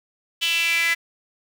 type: tone with high-pass filter sweep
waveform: sawtooth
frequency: 334.5 Hz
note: E4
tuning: 25 cents sharp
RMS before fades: -21 dBFS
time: 0.41-0.95 s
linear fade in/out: 20 ms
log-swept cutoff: 3000 to 2000 Hz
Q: 6.5
effects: none